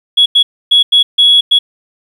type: tone bursts at uneven times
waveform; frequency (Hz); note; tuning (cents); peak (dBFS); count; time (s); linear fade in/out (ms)
sine; 3356; G#7; +17; -3; 6; 0.17-0.26 / 0.35-0.43 / 0.71-0.83 / 0.92-1.03 / 1.18-1.41 / 1.51-1.59; 10
effects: tanh soft clip ceiling 0 dBFS + 7-bit